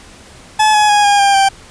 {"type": "tone with pitch steps", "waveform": "40% pulse", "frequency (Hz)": [859, 843.3, 827.8, 812.7, 797.8, 783.2], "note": ["A5", "G#5", "G#5", "G#5", "G5", "G5"], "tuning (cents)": [-42, 26, -6, -38, 30, -2], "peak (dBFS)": -7, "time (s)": [0.59, 1.49], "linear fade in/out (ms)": 10, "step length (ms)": 150, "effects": ["pink hiss -39 dBFS RMS until 1.7 s", "resampled to 22050 Hz"]}